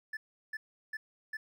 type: tone bursts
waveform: triangle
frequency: 1745 Hz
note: A6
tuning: 15 cents flat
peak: -34 dBFS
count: 4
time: 0.13-1.37 s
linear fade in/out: 5 ms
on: 40 ms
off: 360 ms
effects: none